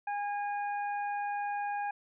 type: harmonic tone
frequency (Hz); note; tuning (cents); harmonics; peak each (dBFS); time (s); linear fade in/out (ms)
818; G#5; -26; 1 / 2 / 3; -32 / -41 / -47; 0.07-1.91; 5
effects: none